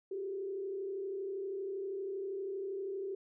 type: tone with frequency modulation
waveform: sine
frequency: 389.6 Hz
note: G4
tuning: 11 cents flat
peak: -36 dBFS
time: 0.11-3.15 s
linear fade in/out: 5 ms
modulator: 32.6 Hz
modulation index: 0.66
effects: none